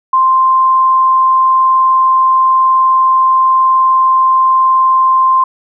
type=tone; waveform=sine; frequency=1046.5 Hz; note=C6; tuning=in tune; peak=-6 dBFS; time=0.13-5.44 s; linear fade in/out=5 ms; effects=none